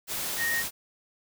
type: tone in noise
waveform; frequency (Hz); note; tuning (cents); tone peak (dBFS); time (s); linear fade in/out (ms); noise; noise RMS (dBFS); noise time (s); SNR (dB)
sine; 1861; A#6; -3; -26; 0.37-0.64; 50; white; -32; 0.07-0.71; +3
effects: none